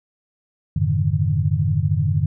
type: tone cluster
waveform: sine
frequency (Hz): 91.6 / 107.1 / 141.7 / 154.5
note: F#2 / A2 / C#3 / D#3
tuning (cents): -17 / -46 / +38 / -12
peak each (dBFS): -22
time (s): 0.76-2.26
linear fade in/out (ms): 5
effects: none